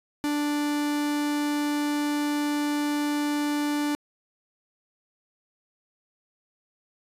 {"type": "tone", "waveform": "45% pulse", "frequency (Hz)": 293.7, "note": "D4", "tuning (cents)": 0, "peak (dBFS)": -24, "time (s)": [0.24, 3.95], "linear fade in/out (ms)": 0, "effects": ["resampled to 32000 Hz"]}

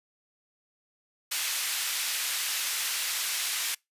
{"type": "high-pass noise", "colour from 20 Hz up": "pink", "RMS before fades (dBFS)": -30, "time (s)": [1.31, 3.75], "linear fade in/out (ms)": 10, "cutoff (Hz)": 2200, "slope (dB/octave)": 12, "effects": ["noise-tail reverb RT60 0.2 s tail -26 dB re dry", "resampled to 32000 Hz"]}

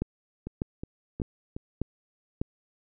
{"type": "two click trains", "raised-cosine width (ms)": 3, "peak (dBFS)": [-15, -22], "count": [5, 4], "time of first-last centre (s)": [[0.02, 2.415], [0.47, 1.565]], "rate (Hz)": [1.67, 2.74], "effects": []}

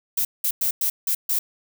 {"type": "noise bursts at uneven times", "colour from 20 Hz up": "violet", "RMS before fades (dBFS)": -22, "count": 6, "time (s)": [[0.17, 0.25], [0.44, 0.51], [0.61, 0.71], [0.81, 0.9], [1.07, 1.15], [1.29, 1.39]], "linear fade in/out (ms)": 5, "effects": []}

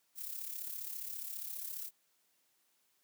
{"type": "noise with amplitude modulation", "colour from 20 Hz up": "violet", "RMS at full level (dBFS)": -40, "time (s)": [0.15, 1.91], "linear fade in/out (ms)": 50, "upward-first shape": "sine", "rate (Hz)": 34.8, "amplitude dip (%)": 60, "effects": ["white hiss -75 dBFS RMS until 3.03 s", "high-pass 150 Hz 12 dB/octave"]}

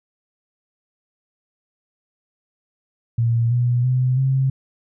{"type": "tone with pitch steps", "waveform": "sine", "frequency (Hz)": [116.5, 121.87, 127.49, 133.36], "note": ["A#2", "B2", "C3", "C3"], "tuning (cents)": [-1, -23, -45, 33], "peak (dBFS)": -15, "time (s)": [3.18, 4.5], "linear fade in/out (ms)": 5, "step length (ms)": 330, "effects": []}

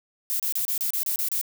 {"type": "noise bursts", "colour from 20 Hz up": "violet", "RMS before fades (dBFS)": -26, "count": 9, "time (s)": [0.3, 1.413], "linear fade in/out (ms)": 0, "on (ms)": 97, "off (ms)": 30, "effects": []}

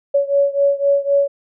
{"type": "beating tone pair", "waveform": "sine", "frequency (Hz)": [561, 564.9], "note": ["C#5", "C#5"], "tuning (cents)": [21, 33], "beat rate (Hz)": 3.9, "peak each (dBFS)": [-15, -17], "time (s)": [0.14, 1.28], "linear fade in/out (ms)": 10, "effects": []}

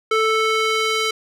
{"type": "tone with band-pass filter sweep", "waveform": "square", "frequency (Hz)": 440, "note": "A4", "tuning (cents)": 0, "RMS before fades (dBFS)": -19, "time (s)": [0.11, 1.11], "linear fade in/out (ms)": 5, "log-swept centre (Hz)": [1500, 3300], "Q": 0.83, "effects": []}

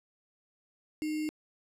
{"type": "tone with sample-and-hold", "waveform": "sine", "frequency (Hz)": 307, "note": "D#4", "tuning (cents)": -23, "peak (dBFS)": -30, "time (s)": [1.02, 1.29], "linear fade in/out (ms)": 0, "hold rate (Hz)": 2450, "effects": ["low-pass 12000 Hz 12 dB/octave"]}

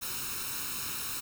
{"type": "noise with comb filter", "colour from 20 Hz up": "white", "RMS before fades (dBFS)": -36, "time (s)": [0.01, 1.21], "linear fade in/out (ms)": 20, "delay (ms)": 0.75, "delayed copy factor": 0.7, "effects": []}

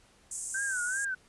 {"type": "band-pass noise", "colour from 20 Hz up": "pink", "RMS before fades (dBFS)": -38, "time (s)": [0.31, 1.05], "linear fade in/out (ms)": 5, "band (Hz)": [7000, 9400], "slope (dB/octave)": 48}
{"type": "tone with vibrato", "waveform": "sine", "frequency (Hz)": 1530, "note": "G6", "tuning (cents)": -42, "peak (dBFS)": -30, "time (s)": [0.54, 1.15], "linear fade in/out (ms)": 10, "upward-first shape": "sine", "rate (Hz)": 2.6, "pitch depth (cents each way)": 110}
{"effects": ["pink hiss -62 dBFS RMS until 1.28 s", "resampled to 24000 Hz"]}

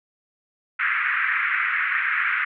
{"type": "band-pass noise", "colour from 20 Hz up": "white", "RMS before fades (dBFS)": -23, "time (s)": [0.79, 2.45], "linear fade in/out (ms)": 10, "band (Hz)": [1300, 2200], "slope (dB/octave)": 48, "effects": []}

